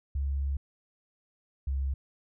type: tone pair in turn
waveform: sine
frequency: 69.3 / 67.72 Hz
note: C#2 / C#2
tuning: 0 / -40 cents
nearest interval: unison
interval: 40 cents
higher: first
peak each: -27 dBFS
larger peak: neither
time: 0.15-0.57 / 1.67-1.94 s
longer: first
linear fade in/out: 5 ms
effects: none